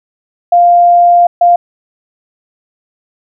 sine tone bursts at uneven times, 698.5 Hz, F5, in tune, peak -3 dBFS, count 2, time 0.52-1.27 / 1.41-1.56 s, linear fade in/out 5 ms, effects none

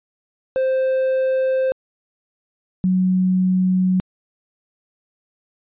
triangle / sine tone pair in turn, 523.3 / 185.01 Hz, C5 / F#3, 0 / 0 cents, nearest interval octave + tritone, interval 1800 cents, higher first, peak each -14 dBFS, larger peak neither, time 0.56-1.72 / 2.84-4 s, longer neither, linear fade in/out 0 ms, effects resampled to 8000 Hz

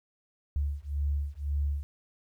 sine beating tone pair, 70.9 / 72.8 Hz, C#2 / D2, +40 / -15 cents, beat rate 1.9 Hz, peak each -31 dBFS, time 0.56-1.83 s, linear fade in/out 0 ms, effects 11-bit

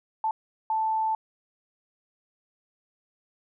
sine tone bursts at uneven times, 880 Hz, A5, in tune, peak -23 dBFS, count 2, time 0.24-0.31 / 0.7-1.15 s, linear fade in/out 2 ms, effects none

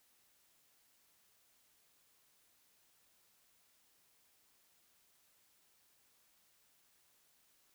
silence, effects white hiss -72 dBFS RMS until 7.74 s

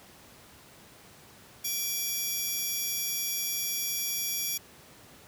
10% pulse tone cluster, 2353 / 3356 / 5670 Hz, D7 / G#7 / F8, +3 / +17 / +25 cents, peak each -27 dBFS, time 1.64-4.58 s, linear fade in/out 10 ms, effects pink hiss -53 dBFS RMS until 5.27 s + high-pass 80 Hz 12 dB/octave

